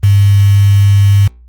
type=tone with quantisation; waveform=sine; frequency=100.2 Hz; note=G2; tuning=38 cents sharp; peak=-4 dBFS; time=0.03-1.28 s; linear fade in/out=10 ms; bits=4; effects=added 60 Hz sine -36 dBFS peak until 1.48 s + Opus 24 kbps